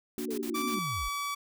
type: noise bursts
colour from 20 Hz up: white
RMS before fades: -43 dBFS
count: 5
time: 0.18-0.748 s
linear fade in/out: 5 ms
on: 76 ms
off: 47 ms
type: chord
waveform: sine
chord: Bb augmented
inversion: none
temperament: equal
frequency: 233.1 / 293.7 / 370 Hz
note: Bb3 / D4 / F#4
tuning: 0 / 0 / 0 cents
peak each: -37 dBFS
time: 0.18-0.79 s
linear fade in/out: 0 ms
type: linear sweep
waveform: sine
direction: down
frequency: 460 to 31.62 Hz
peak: -35 dBFS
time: 0.28-1.09 s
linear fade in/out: 10 ms
type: tone with pitch glide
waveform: sawtooth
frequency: 1163 to 1145 Hz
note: D6 to D6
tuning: -17 to -44 cents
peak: -28 dBFS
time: 0.54-1.35 s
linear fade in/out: 10 ms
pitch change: -27 cents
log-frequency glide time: 0.69-0.86 s
effects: none